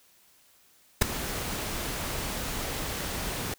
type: noise with ADSR envelope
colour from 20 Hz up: pink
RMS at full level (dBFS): -17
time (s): 1.01-3.54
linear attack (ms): 12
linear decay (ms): 5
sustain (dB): -16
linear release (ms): 4
effects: white hiss -61 dBFS RMS until 3.58 s